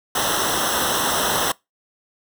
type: noise with comb filter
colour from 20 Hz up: pink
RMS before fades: -21 dBFS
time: 0.15-1.52 s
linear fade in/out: 5 ms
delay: 0.43 ms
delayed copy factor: -0.95
effects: noise-tail reverb RT60 0.2 s tail -24 dB re dry